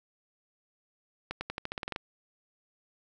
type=accelerating click train; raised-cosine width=0.3 ms; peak=-18 dBFS; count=11; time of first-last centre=1.31-1.961 s; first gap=100 ms; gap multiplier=0.9; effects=none